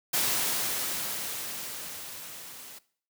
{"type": "noise with level ramp", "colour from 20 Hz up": "white", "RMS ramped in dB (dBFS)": [-26, -46], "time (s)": [0.13, 2.79], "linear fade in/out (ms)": 10, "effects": ["noise-tail reverb RT60 0.5 s tail -19 dB re dry", "high-pass 100 Hz 12 dB/octave"]}